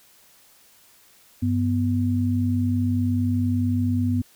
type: tone pair together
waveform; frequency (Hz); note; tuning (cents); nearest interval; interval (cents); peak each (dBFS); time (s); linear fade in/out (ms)
sine; 97.98 / 246.9; G2 / B3; 0 / 0; octave + major third; 1600; -22 / -22; 1.42-4.22; 10
effects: white hiss -55 dBFS RMS until 4.35 s